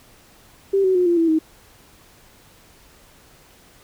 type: tone with pitch steps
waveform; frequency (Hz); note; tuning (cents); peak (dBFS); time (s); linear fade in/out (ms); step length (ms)
sine; 392 / 375.6 / 359.9 / 344.8 / 330.4 / 316.6; G4 / F#4 / F#4 / F4 / E4 / D#4; 0 / +26 / -48 / -22 / +4 / +30; -14; 0.73-1.39; 10; 110
effects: pink hiss -51 dBFS RMS until 3.83 s